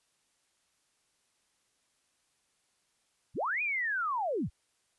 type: linear two-way sweep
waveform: sine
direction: up then down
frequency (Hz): 37.29 to 2498 to 37.29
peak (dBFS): -29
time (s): 3.34-4.5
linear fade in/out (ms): 50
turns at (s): 3.62
effects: white hiss -74 dBFS RMS until 4.98 s + resampled to 24000 Hz